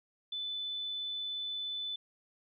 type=tone; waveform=sine; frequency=3503 Hz; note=A7; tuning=8 cents flat; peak=-35 dBFS; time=0.32-1.96 s; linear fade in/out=5 ms; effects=none